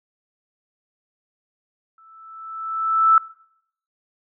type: tone with exponential growth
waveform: sine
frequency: 1318.5 Hz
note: E6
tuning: in tune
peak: -9 dBFS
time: 1.98-3.18 s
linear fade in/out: 2 ms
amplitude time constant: 260 ms
effects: noise-tail reverb RT60 0.7 s tail -22 dB re dry